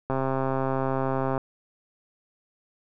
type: click train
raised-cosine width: 1 ms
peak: -13 dBFS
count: 171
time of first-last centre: 0.1-1.378 s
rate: 133 Hz
effects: none